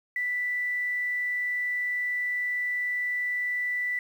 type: tone with quantisation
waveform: sine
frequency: 1975.5 Hz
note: B6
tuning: in tune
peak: -26 dBFS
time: 0.16-3.99 s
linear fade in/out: 2 ms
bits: 9
effects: none